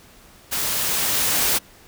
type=noise with level ramp; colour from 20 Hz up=white; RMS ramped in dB=-24 to -19 dBFS; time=0.51-1.59 s; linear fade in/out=20 ms; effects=pink hiss -49 dBFS RMS until 1.87 s